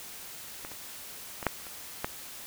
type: clicks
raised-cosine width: 0.5 ms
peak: -24 / -28 / -22 / -9 / -29 / -14 dBFS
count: 6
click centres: 0.649 / 0.717 / 1.428 / 1.467 / 1.668 / 2.045 s
effects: white hiss -44 dBFS RMS until 2.46 s